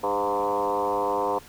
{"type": "tone with frequency modulation", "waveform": "sine", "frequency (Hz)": 711, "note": "F5", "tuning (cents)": 31, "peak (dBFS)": -22, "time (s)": [0.03, 1.39], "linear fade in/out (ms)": 10, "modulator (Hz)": 102, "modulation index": 3.4, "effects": ["pink hiss -48 dBFS RMS until 1.48 s"]}